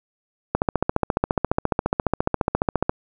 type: click train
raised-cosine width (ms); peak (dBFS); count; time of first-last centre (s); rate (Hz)
1; -4; 35; 0.55-2.895; 14.5
effects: none